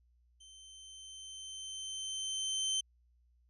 25% pulse tone with level ramp, 3097 Hz, G7, 22 cents flat, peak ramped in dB -51 to -27 dBFS, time 0.4-2.81 s, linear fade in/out 10 ms, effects added 60 Hz sine -66 dBFS peak until 3.49 s + resampled to 32000 Hz

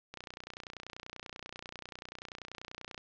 click train, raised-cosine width 0.2 ms, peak -25 dBFS, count 87, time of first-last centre 0.14-2.978 s, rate 30.3 Hz, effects low-pass 5000 Hz 12 dB/octave

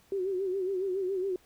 sine tone with vibrato, 379 Hz, F#4, 42 cents sharp, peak -28 dBFS, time 0.12-1.36 s, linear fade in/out 2 ms, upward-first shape sine, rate 7.2 Hz, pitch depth 83 cents each way, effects pink hiss -63 dBFS RMS until 1.45 s

